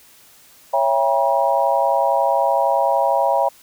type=chord; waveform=sine; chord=C# diminished seventh; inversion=none; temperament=just; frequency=554.4 / 665.2 / 798.3 / 957.9 Hz; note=C#5 / E5 / G5 / Bb5; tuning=0 / +16 / +31 / +47 cents; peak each=-20 dBFS; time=0.73-3.49 s; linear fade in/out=10 ms; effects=white hiss -49 dBFS RMS until 3.62 s